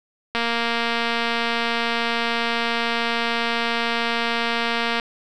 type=click train; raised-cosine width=0.3 ms; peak=-7 dBFS; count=1084; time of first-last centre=0.35-4.998 s; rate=233 Hz; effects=none